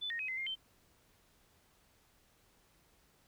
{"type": "tone with pitch steps", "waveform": "sine", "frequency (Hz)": [3496, 1859, 2532, 2055, 2120, 3103], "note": ["A7", "A#6", "D#7", "C7", "C7", "G7"], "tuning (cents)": [-12, -5, 30, -32, 22, -18], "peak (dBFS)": -36, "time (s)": [0.01, 0.556], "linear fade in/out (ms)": 20, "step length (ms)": 91, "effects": ["pink hiss -69 dBFS RMS until 3.27 s"]}